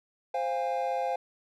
triangle chord, F minor, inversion second, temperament equal with one note detuned, 523.3 / 698.5 / 814 Hz, C5 / F5 / Ab5, 0 / 0 / -35 cents, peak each -30 dBFS, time 0.34-1.16 s, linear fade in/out 5 ms, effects none

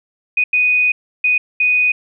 sine tone bursts at uneven times, 2486 Hz, D#7, 2 cents flat, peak -11 dBFS, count 4, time 0.37-0.44 / 0.53-0.92 / 1.24-1.38 / 1.6-1.92 s, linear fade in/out 5 ms, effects none

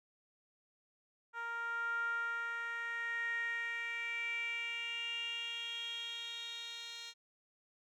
10% pulse tone with band-pass filter sweep, 466.2 Hz, A#4, in tune, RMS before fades -40 dBFS, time 1.33-7.14 s, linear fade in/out 50 ms, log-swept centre 1200 to 4300 Hz, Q 6.9, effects none

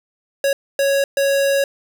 square tone bursts at uneven times, 554 Hz, C#5, 1 cent flat, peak -15 dBFS, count 3, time 0.44-0.53 / 0.79-1.04 / 1.17-1.64 s, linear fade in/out 2 ms, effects none

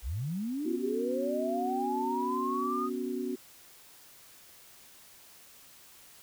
sine linear sweep, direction up, 43.92 to 1253 Hz, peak -31 dBFS, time 0.02-2.9 s, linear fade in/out 50 ms
sine chord, B suspended second, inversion none, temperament just, 246.9 / 277.8 / 370.4 Hz, B3 / C#4 / F#4, 0 / +4 / +2 cents, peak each -35 / -37 / -35 dBFS, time 0.65-3.36 s, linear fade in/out 10 ms
effects white hiss -55 dBFS RMS until 6.22 s

